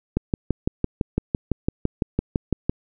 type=click train; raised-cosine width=3 ms; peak=-7 dBFS; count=16; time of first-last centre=0.17-2.695 s; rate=5.94 Hz; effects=none